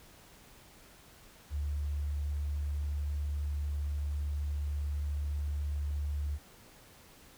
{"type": "tone", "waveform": "sine", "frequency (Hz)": 72.9, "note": "D2", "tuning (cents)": -12, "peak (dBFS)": -31, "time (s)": [1.5, 6.39], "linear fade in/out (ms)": 50, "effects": ["pink hiss -57 dBFS RMS until 7.37 s"]}